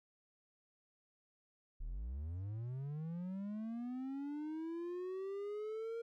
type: linear sweep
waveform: triangle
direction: up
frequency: 32.14 to 466.2 Hz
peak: -38 dBFS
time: 1.8-6.02 s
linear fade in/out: 10 ms
effects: none